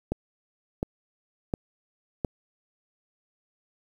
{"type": "click train", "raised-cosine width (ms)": 2, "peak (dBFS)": -13, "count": 4, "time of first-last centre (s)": [0.12, 2.248], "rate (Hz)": 1.41, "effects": ["8-bit"]}